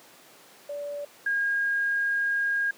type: tone pair in turn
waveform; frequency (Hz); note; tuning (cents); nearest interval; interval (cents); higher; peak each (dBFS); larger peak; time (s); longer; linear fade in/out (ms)
sine; 578 / 1626.4; D5 / G#6; -28 / -37; octave + tritone; 1791; second; -31 / -23; second; 0.69-1.05 / 1.26-2.71; second; 5
effects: pink hiss -52 dBFS RMS until 2.77 s + high-pass 300 Hz 12 dB/octave